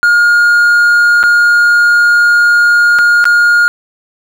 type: tone with dropouts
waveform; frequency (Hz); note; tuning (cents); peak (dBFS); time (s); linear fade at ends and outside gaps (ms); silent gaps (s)
triangle; 1423; F6; +32; -3; 0.03-3.68; 0; 1.23-1.237 / 2.987-2.99 / 3.242-3.254
effects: none